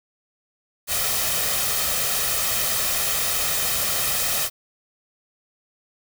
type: noise with comb filter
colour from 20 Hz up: white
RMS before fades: -23 dBFS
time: 0.87-4.5 s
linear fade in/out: 50 ms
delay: 1.6 ms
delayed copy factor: +0.55
effects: none